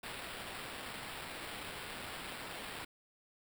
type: noise with sample-and-hold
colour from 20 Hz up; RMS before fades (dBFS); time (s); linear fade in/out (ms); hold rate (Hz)
violet; -45; 0.03-2.85; 5; 6300
effects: none